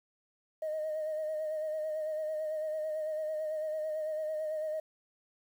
sine tone with vibrato, 621 Hz, D#5, 3 cents flat, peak -31 dBFS, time 0.62-4.8 s, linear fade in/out 5 ms, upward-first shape sine, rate 9 Hz, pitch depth 34 cents each way, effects tanh soft clip ceiling -28 dBFS + 10-bit

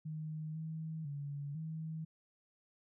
sine tone with pitch steps, 155.6 / 159.3 / 143.1 / 159.2 Hz, D#3 / D#3 / D3 / D#3, 0 / +41 / -45 / +40 cents, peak -39 dBFS, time 0.05-2.05 s, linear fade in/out 10 ms, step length 500 ms, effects none

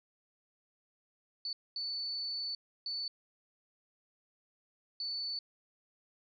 sine tone bursts at uneven times, 4484 Hz, C#8, 19 cents sharp, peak -35 dBFS, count 4, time 1.45-1.53 / 1.76-2.55 / 2.86-3.08 / 5-5.39 s, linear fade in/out 2 ms, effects none

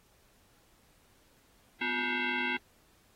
sine tone with frequency modulation, 249.2 Hz, B3, 16 cents sharp, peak -29 dBFS, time 1.81-2.57 s, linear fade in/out 5 ms, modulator 604 Hz, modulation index 4.5, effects pink hiss -66 dBFS RMS until 3.15 s + AAC 48 kbps

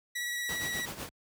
sawtooth tone with vibrato, 1934 Hz, B6, 37 cents flat, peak -29 dBFS, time 0.15-0.86 s, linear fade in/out 10 ms, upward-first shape sine, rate 17 Hz, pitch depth 17 cents each way
pink noise with tremolo, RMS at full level -38 dBFS, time 0.49-1.09 s, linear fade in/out 0 ms, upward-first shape sine, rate 8 Hz, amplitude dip 65%
effects high-pass 60 Hz 12 dB/octave

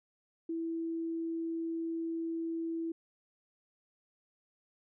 sine tone, 329.6 Hz, E4, in tune, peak -33 dBFS, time 0.49-2.92 s, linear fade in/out 5 ms, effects none

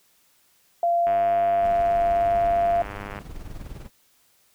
sine tone, 688 Hz, F5, 26 cents flat, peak -18 dBFS, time 0.83-2.82 s, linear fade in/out 2 ms
click train, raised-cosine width 0.5 ms, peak -20 dBFS, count 215, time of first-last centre 1.07-3.189 s, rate 101 Hz
brown noise with tremolo, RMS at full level -34 dBFS, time 1.6-3.9 s, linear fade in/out 50 ms, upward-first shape triangle, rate 20 Hz, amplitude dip 70%
effects white hiss -62 dBFS RMS until 4.54 s

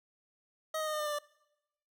25% pulse tone with pitch steps, 630 / 622.8 / 615.6 / 608.5 / 601.6 / 594.6 / 587.8 Hz, D#5 / D#5 / D#5 / D#5 / D5 / D5 / D5, +21 / +2 / -19 / -39 / +42 / +21 / +1 cents, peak -29 dBFS, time 0.74-1.188 s, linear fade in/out 5 ms, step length 64 ms, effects noise-tail reverb RT60 0.9 s tail -23 dB re dry

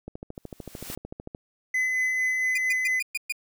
click train, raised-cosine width 2 ms, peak -23 dBFS, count 18, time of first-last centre 0.08-1.349 s, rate 13.4 Hz
white noise with exponential growth, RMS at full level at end -35 dBFS, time 0.35-0.95 s, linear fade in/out 0 ms, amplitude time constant 130 ms
triangle tone with tremolo, 2024 Hz, B6, 42 cents sharp, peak -20 dBFS, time 1.74-3 s, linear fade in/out 5 ms, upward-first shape sine, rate 4.4 Hz, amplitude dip 25%
40% pulse tone bursts, 2430 Hz, D#7, 42 cents flat, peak -25 dBFS, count 6, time 2.55-3.324 s, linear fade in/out 5 ms, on 29 ms, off 120 ms
effects none

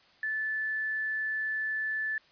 sine tone, 1746 Hz, A6, 14 cents flat, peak -29 dBFS, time 0.23-2.18 s, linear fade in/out 2 ms, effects white hiss -61 dBFS RMS until 2.31 s + resampled to 11025 Hz

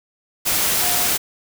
sine tone in noise, 714 Hz, F5, 38 cents sharp, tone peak -28 dBFS, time 0.81-1.08 s, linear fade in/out 20 ms, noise white, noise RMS -19 dBFS, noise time 0.45-1.18 s, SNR -12 dB, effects none

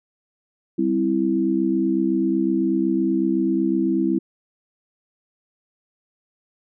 sine chord, C major, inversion second, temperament equal, 196 / 261.6 / 329.6 Hz, G3 / C4 / E4, 0 / 0 / 0 cents, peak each -24 / -23 / -20 dBFS, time 0.78-4.19 s, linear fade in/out 10 ms, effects none

